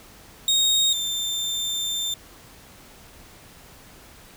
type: tone pair in turn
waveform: 30% pulse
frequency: 3729 / 3581 Hz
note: A#7 / A7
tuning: 0 / +30 cents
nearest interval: minor second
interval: 70 cents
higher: first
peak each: -15 / -22 dBFS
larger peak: first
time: 0.48-0.93 / 0.93-2.14 s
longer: second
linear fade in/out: 2 ms
effects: pink hiss -48 dBFS RMS until 4.36 s